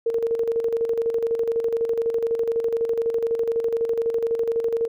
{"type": "tone with tremolo", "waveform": "sine", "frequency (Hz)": 460, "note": "A#4", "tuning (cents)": -23, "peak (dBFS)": -18, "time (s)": [0.06, 4.88], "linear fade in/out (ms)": 5, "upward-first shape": "square", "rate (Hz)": 12, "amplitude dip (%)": 55, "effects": []}